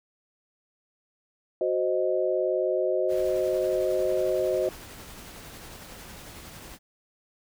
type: chord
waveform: sine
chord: C diminished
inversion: second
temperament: equal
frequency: 370 / 523.3 / 622.3 Hz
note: Gb4 / C5 / Eb5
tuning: 0 / 0 / 0 cents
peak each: -27 dBFS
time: 1.61-4.69 s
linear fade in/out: 2 ms
type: noise with tremolo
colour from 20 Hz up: pink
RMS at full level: -43 dBFS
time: 3.08-6.79 s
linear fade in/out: 50 ms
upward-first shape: sine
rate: 11 Hz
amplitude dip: 25%
effects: none